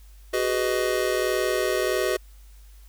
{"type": "chord", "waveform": "square", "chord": "G# minor seventh", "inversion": "third", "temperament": "just", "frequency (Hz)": [373.8, 415.3, 498.4, 623], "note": ["F#4", "G#4", "B4", "D#5"], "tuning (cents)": [18, 0, 16, 2], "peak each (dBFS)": [-27, -30, -29, -29], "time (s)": [0.33, 2.17], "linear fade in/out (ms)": 10, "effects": ["added 50 Hz sine -45 dBFS peak until 2.88 s", "white hiss -59 dBFS RMS until 2.88 s"]}